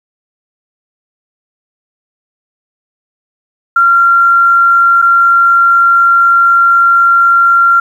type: tone with dropouts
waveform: sine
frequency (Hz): 1378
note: F6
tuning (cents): -24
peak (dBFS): -4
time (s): 3.76-7.8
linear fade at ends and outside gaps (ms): 5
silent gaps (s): 5.018-5.023
effects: 7-bit